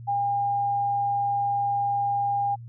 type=tone; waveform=sine; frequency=806 Hz; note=G5; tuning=48 cents sharp; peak=-22 dBFS; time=0.07-2.56 s; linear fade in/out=20 ms; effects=added 117 Hz sine -38 dBFS peak until 2.68 s